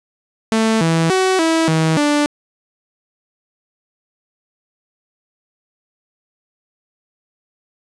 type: tone with pitch steps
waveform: sawtooth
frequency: 222.2 / 164 / 375.9 / 325.4 / 160 / 293.7 Hz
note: A3 / E3 / F#4 / E4 / D#3 / D4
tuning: +17 / -9 / +27 / -22 / +49 / 0 cents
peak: -9 dBFS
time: 0.52-2.26 s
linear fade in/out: 0 ms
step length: 290 ms
effects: resampled to 22050 Hz + 8-bit